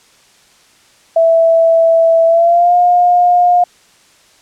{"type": "tone with pitch glide", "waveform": "sine", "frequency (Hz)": [659.3, 710.7], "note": ["E5", "F5"], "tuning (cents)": [0, 30], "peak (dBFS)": -6, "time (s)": [1.16, 3.64], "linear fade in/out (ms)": 5, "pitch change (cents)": 130, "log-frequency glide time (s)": [2.26, 2.75], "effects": ["white hiss -48 dBFS RMS until 4.41 s", "low-pass 8000 Hz 12 dB/octave"]}